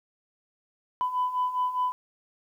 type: beating tone pair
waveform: sine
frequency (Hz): 997 / 1001.9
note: B5 / B5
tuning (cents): +16 / +25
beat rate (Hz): 4.9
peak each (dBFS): -30 / -25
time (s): 1.01-1.92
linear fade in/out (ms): 0
effects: tanh soft clip ceiling -19 dBFS + 10-bit